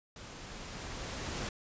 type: noise with level ramp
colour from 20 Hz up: pink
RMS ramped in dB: -48 to -37 dBFS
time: 0.16-1.49 s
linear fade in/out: 2 ms
effects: resampled to 16000 Hz